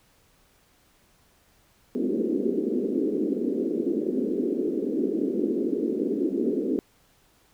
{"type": "band-pass noise", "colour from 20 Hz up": "white", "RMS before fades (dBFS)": -26, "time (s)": [1.95, 6.79], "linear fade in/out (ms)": 0, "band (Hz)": [220, 420], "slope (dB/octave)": 48, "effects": ["pink hiss -62 dBFS RMS until 7.53 s"]}